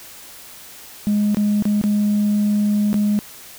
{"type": "tone with dropouts", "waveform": "sine", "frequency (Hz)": 207.7, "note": "G#3", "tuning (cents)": 0, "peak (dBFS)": -13, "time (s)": [1.07, 3.19], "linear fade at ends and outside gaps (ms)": 0, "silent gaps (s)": [[1.346, 1.37], [1.624, 1.654], [1.814, 1.839], [2.93, 2.942]], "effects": ["tanh soft clip ceiling -12 dBFS", "white hiss -40 dBFS RMS until 3.58 s"]}